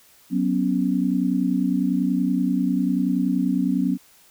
sine chord, F# suspended fourth, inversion none, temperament equal with one note detuned, 185.85 / 246.9 / 277.2 Hz, F#3 / B3 / C#4, +8 / 0 / 0 cents, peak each -23 dBFS, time 0.3-3.98 s, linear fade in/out 50 ms, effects white hiss -54 dBFS RMS until 4.3 s

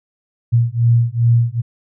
sine beating tone pair, 116.54 / 119.04 Hz, A#2 / A#2, 0 / +37 cents, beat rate 2.5 Hz, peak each -14 dBFS, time 0.52-1.62 s, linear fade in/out 20 ms, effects none

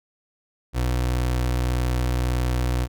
30% pulse tone, 61.74 Hz, B1, in tune, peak -18 dBFS, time 0.73-2.88 s, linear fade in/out 50 ms, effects none

